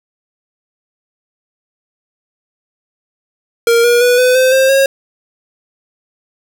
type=tone with pitch steps; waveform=square; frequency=466.2 / 478.2 / 490.5 / 503.1 / 516.1 / 529.4 / 543 Hz; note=A#4 / A#4 / B4 / B4 / C5 / C5 / C#5; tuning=0 / +44 / -12 / +32 / -24 / +20 / -36 cents; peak=-8 dBFS; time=3.67-4.86 s; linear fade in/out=2 ms; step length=170 ms; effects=none